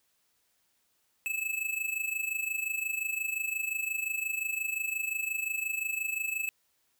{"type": "tone with amplitude modulation", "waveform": "square", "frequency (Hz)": 2606, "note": "E7", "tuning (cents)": -20, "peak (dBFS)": -28, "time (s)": [1.26, 6.49], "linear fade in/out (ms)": 0, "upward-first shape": "sine", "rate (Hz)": 25.7, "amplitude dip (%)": 75, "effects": ["white hiss -73 dBFS RMS until 6.99 s"]}